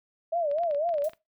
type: tone with vibrato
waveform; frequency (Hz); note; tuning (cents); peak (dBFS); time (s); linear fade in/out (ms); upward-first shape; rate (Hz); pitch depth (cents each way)
sine; 630; D#5; +21; -24; 0.32-1.09; 10; sine; 4; 180
type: clicks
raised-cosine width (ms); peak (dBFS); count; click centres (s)
0.3; -32; 11; 0.514 / 0.585 / 0.635 / 0.711 / 0.747 / 0.891 / 0.941 / 0.983 / 1.021 / 1.095 / 1.134
type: noise with exponential decay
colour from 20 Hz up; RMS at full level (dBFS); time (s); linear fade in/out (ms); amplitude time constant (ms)
blue; -42; 1.04-1.18; 2; 29
effects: noise-tail reverb RT60 0.2 s tail -20 dB re dry